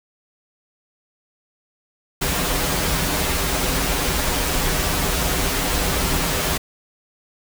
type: noise with comb filter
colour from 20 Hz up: pink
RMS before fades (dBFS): -21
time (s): 2.21-6.58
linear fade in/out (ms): 10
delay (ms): 9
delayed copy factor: -0.7
effects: none